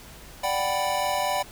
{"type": "chord", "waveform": "square", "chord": "G major seventh", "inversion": "second", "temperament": "equal", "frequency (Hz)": [587.3, 740, 784, 987.8], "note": ["D5", "F#5", "G5", "B5"], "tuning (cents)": [0, 0, 0, 0], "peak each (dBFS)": -30, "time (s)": [0.43, 1.43], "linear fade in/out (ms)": 10, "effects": ["added 52 Hz sine -53 dBFS peak until 1.51 s", "pink hiss -46 dBFS RMS until 1.51 s"]}